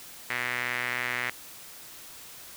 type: tone with band-pass filter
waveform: sawtooth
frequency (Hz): 123.1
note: B2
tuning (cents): -5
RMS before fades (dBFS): -31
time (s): 0.3-1.3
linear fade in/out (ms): 0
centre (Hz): 2000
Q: 3.8
effects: white hiss -46 dBFS RMS until 2.56 s